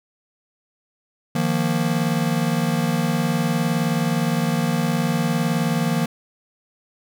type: chord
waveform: square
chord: Eb suspended second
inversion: none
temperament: just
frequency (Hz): 155.56 / 175.01 / 233.3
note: Eb3 / F3 / Bb3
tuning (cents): 0 / +4 / +2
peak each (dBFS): -24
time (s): 1.35-6.06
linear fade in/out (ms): 5
effects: none

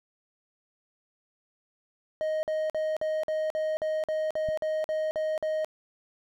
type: tone bursts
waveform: triangle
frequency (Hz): 624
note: D#5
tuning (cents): +5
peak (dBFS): -24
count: 13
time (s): 2.21-5.646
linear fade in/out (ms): 0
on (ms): 220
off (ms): 48
type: click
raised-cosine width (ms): 5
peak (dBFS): -27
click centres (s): 4.488
effects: none

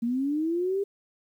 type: linear sweep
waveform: sine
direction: up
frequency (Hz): 227.5 to 405.3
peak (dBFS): -24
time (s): 0.02-0.84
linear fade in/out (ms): 10
effects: 10-bit

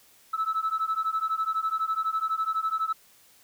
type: beating tone pair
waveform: sine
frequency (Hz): 1301 / 1313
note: E6 / E6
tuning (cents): -23 / -7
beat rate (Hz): 12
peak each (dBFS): -27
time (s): 0.33-2.93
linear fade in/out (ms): 10
effects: tanh soft clip ceiling -20 dBFS + white hiss -58 dBFS RMS until 3.43 s

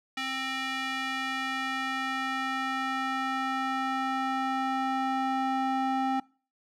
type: tone with band-pass filter sweep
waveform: square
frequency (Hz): 264.4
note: C4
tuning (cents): +18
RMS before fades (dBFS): -30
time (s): 0.17-6.2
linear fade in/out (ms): 5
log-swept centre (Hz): 2500 to 770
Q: 1.3
effects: noise-tail reverb RT60 0.4 s tail -24 dB re dry

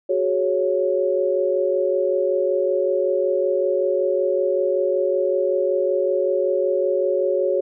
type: chord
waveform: sine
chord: F# suspended second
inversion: none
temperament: equal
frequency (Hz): 370 / 415.3 / 554.4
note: F#4 / G#4 / C#5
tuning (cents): 0 / 0 / 0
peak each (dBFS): -22 / -24 / -20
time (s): 0.09-7.61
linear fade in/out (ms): 10
effects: none

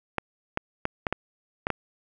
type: clicks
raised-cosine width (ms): 0.5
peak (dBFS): -10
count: 7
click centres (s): 0.183 / 0.574 / 0.854 / 1.068 / 1.126 / 1.669 / 1.703
effects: none

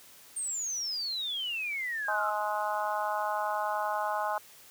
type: exponential sweep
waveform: sine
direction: down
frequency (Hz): 8840 to 1278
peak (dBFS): -31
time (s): 0.36-2.31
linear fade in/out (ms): 10
type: harmonic tone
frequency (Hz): 210.1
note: G#3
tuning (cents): +20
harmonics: 3 / 4 / 5 / 6 / 7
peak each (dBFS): -35 / -32 / -35 / -37 / -39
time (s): 2.08-4.38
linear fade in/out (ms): 2
effects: white hiss -54 dBFS RMS until 4.7 s + high-pass 80 Hz 12 dB/octave

